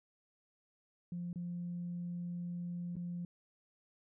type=tone with dropouts; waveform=sine; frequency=174.61 Hz; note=F3; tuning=in tune; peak=-37 dBFS; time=1.12-3.25 s; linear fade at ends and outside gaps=2 ms; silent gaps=1.33-1.358 / 2.956-2.966 s; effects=tanh soft clip ceiling -33 dBFS